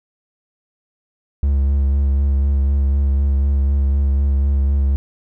triangle tone with vibrato, 69.3 Hz, C#2, in tune, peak -11 dBFS, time 1.43-4.96 s, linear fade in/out 0 ms, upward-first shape sine, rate 4 Hz, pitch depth 25 cents each way, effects none

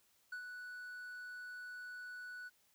triangle tone with ADSR envelope, 1480 Hz, F#6, in tune, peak -39 dBFS, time 0.32-2.5 s, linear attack 6 ms, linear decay 89 ms, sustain -5 dB, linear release 29 ms, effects white hiss -73 dBFS RMS until 2.74 s

